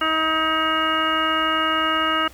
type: harmonic tone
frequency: 316.9 Hz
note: D#4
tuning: 32 cents sharp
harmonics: 1 / 2 / 3 / 4 / 5 / 6 / 7 / 9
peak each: -28 / -29 / -33 / -21 / -27 / -32 / -32 / -25 dBFS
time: 0.01-2.28 s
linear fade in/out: 5 ms
effects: added 60 Hz sine -48 dBFS peak until 2.33 s + pink hiss -48 dBFS RMS until 2.33 s